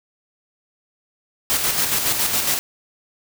white noise with tremolo, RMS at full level -19 dBFS, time 1.5-2.59 s, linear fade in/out 0 ms, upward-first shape square, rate 7.2 Hz, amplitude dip 40%, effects none

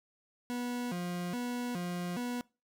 40% pulse tone with vibrato, 207.7 Hz, G#3, in tune, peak -33 dBFS, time 0.5-2.41 s, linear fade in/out 0 ms, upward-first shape square, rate 1.2 Hz, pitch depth 280 cents each way, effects noise-tail reverb RT60 0.3 s tail -23 dB re dry

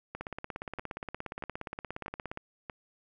two click trains, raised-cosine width 0.5 ms, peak -23 / -22 dBFS, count 5 / 38, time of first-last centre 0.15-2.698 / 0.21-2.374 s, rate 1.57 / 17.1 Hz, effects none

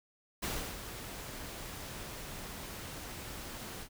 pink noise with ADSR envelope, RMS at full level -35 dBFS, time 0.42-3.89 s, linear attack 13 ms, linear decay 320 ms, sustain -9 dB, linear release 74 ms, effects none

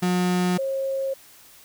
35% pulse / sine tone pair in turn, 180 / 539.4 Hz, F#3 / C#5, -47 / -47 cents, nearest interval octave + perfect fifth, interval 1900 cents, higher second, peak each -18 / -23 dBFS, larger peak first, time 0.02-0.58 / 0.58-1.14 s, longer neither, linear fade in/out 10 ms, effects white hiss -50 dBFS RMS until 1.64 s

